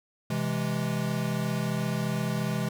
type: chord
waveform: square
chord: C augmented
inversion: none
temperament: equal with one note detuned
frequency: 130.28 / 164.81 / 207.7 Hz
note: C3 / E3 / G#3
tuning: -7 / 0 / 0 cents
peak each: -32 dBFS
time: 0.3-2.69 s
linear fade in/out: 5 ms
effects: none